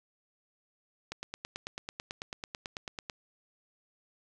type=click train; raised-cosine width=0.2 ms; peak=-20 dBFS; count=19; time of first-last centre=1.12-3.098 s; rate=9.1 Hz; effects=none

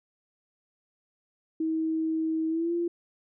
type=tone with pitch glide; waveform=sine; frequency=320 to 343 Hz; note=D#4 to F4; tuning=+49 to -31 cents; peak=-25 dBFS; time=1.6-2.88 s; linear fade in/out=5 ms; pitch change=+120 cents; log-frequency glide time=2.49-2.73 s; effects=none

